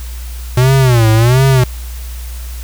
square tone with vibrato, 121.9 Hz, B2, 22 cents flat, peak -7 dBFS, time 0.57-1.64 s, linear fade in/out 5 ms, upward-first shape sine, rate 1.4 Hz, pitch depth 180 cents each way, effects added 60 Hz sine -22 dBFS peak until 2.63 s + white hiss -35 dBFS RMS until 2.63 s

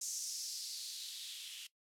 violet noise with band-pass filter sweep, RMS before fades -44 dBFS, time 0.01-1.67 s, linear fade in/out 5 ms, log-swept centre 6400 to 2900 Hz, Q 3.5, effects noise-tail reverb RT60 0.1 s tail -17 dB re dry + low-pass 12000 Hz 12 dB/octave

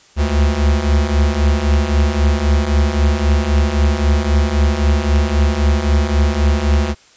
square beating tone pair, 70 / 73.8 Hz, C#2 / D2, +18 / +9 cents, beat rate 3.8 Hz, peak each -18 / -14 dBFS, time 0.16-6.95 s, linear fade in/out 50 ms, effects white hiss -48 dBFS RMS until 7.16 s + resampled to 16000 Hz

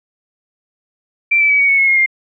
sine tone with pitch steps, 2349 / 2314 / 2279 / 2246 / 2212 / 2179 / 2147 / 2115 Hz, D7 / D7 / C#7 / C#7 / C#7 / C#7 / C7 / C7, 0 / -26 / +47 / +22 / -4 / -30 / +44 / +18 cents, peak -9 dBFS, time 1.31-2.062 s, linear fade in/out 10 ms, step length 94 ms, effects none

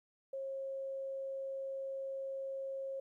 sine tone, 540 Hz, C#5, 45 cents flat, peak -38 dBFS, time 0.33-3 s, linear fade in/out 5 ms, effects 13-bit

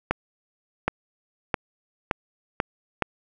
accelerating click train, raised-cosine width 0.5 ms, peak -6 dBFS, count 6, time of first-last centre 0.11-3.023 s, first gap 770 ms, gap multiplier 0.86, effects none

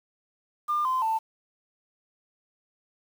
sine tone with pitch steps, 1200 / 1032.7 / 888.7 Hz, D6 / C6 / A5, +37 / -23 / +17 cents, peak -22 dBFS, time 0.68-1.19 s, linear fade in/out 20 ms, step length 170 ms, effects tanh soft clip ceiling -19 dBFS + 8-bit

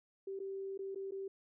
sine tone with dropouts, 388.8 Hz, G4, 14 cents flat, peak -39 dBFS, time 0.27-1.28 s, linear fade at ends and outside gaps 5 ms, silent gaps 0.392-0.4 / 0.777-0.79 / 0.948-0.957 / 1.11-1.119 s, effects none

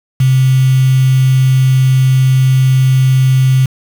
sine tone with quantisation, 131.1 Hz, C3, 4 cents sharp, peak -6 dBFS, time 0.2-3.66 s, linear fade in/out 5 ms, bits 4, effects none

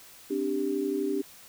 sine chord, C suspended second, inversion none, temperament equal, 261.6 / 293.7 / 392 Hz, C4 / D4 / G4, 0 / 0 / 0 cents, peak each -34 / -30 / -29 dBFS, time 0.3-1.22 s, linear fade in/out 10 ms, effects white hiss -51 dBFS RMS until 1.48 s

